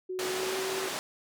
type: tone with pitch glide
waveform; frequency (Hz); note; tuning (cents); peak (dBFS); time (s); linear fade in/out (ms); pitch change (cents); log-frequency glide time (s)
sine; 370 to 380.4; F#4 to F#4; 0 to +48; -32; 0.09-0.89; 10; +48; 0.27-0.57
type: band-pass noise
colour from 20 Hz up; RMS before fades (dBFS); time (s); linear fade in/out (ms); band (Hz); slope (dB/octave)
pink; -35; 0.19-0.99; 0; 350 to 9800; 12
effects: none